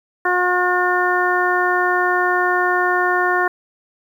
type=harmonic tone; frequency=360 Hz; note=F#4; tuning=47 cents flat; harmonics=1 / 2 / 3 / 4 / 5; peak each=-21 / -21 / -21 / -21 / -21 dBFS; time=0.25-3.48 s; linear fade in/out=5 ms; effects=8-bit